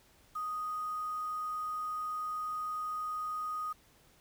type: tone with quantisation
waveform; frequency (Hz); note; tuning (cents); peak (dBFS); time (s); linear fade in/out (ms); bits
sine; 1244.5; D#6; 0; -34; 0.35-3.73; 10; 9
effects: pink hiss -64 dBFS RMS until 4.2 s